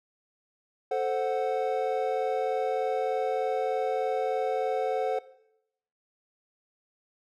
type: chord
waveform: triangle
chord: F# diminished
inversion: first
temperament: equal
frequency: 440 / 523.3 / 740 Hz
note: A4 / C5 / F#5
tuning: 0 / 0 / 0 cents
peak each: -28 / -28 / -28 dBFS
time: 0.91-5.19 s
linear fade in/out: 5 ms
effects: noise-tail reverb RT60 0.8 s tail -18 dB re dry